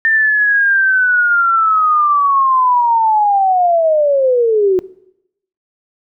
sine linear sweep, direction down, 1800 to 361 Hz, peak -9 dBFS, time 0.05-4.79 s, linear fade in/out 0 ms, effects noise-tail reverb RT60 0.8 s tail -20 dB re dry

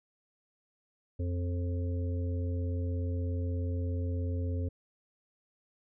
harmonic tone with a mistuned harmonic, 87.31 Hz, F2, in tune, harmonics 1 / 3 / 5 / 6, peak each -30 / -40 / -44 / -46 dBFS, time 1.19-4.69 s, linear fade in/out 10 ms, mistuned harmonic 6, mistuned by +31 cents, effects none

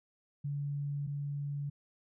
sine tone pair in turn, 143.2 / 143.2 Hz, D3 / D3, -43 / -43 cents, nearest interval unison, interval 0 cents, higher neither, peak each -33 / -34 dBFS, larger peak first, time 0.44-1.07 / 1.07-1.7 s, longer neither, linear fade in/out 10 ms, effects none

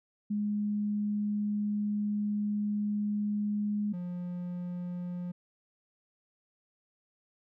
sine / triangle tone pair in turn, 207.8 / 177.33 Hz, G#3 / F3, +1 / +27 cents, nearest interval minor third, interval 274 cents, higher first, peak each -28 / -32 dBFS, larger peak first, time 0.3-3.93 / 3.93-5.32 s, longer first, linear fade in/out 10 ms, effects none

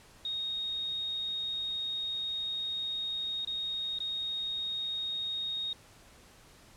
sine tone with dropouts, 3729 Hz, A#7, in tune, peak -32 dBFS, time 0.25-5.73 s, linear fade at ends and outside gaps 2 ms, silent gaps 3.449-3.473 / 3.987-4.003 s, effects pink hiss -57 dBFS RMS until 6.76 s + low-pass 11000 Hz 12 dB/octave

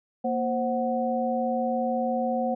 sine tone cluster, 234.2 / 526 / 740 Hz, A#3 / C5 / F#5, +8 / +9 / 0 cents, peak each -28 dBFS, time 0.24-2.55 s, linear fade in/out 10 ms, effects none

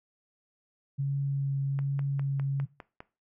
sine tone with vibrato, 138.59 Hz, C#3, in tune, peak -26 dBFS, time 0.98-2.66 s, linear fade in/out 20 ms, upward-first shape triangle, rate 1.2 Hz, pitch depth 12 cents each way
click train, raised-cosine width 0.5 ms, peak -27 dBFS, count 7, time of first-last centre 1.79-3.005 s, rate 4.94 Hz
effects noise-tail reverb RT60 0.3 s tail -18 dB re dry

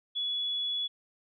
sine tone, 3397 Hz, G#7, 38 cents sharp, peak -29 dBFS, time 0.15-0.88 s, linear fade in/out 20 ms, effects none

